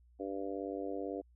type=harmonic tone; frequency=98 Hz; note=G2; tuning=in tune; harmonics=3 / 4 / 5 / 6 / 7; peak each=-41 / -42 / -42 / -46 / -46 dBFS; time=0.19-1.22 s; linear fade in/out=20 ms; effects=added 60 Hz sine -61 dBFS peak until 1.35 s